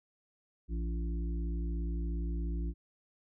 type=harmonic tone; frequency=57 Hz; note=A#1; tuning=38 cents flat; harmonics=1 / 3 / 5 / 6; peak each=-32 / -42 / -46 / -48 dBFS; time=0.68-2.74 s; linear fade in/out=50 ms; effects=none